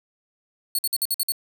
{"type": "tone bursts", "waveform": "5% pulse", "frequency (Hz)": 4378, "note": "C#8", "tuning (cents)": -22, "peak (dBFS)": -14, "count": 7, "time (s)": [0.75, 1.321], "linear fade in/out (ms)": 2, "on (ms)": 37, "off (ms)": 52, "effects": []}